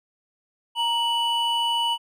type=tone pair together; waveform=triangle; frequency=933.4 / 2960 Hz; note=A#5 / F#7; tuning=+2 / 0 cents; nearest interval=octave + minor sixth; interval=1998 cents; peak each=-22 dBFS; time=0.75-1.98 s; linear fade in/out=50 ms; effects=none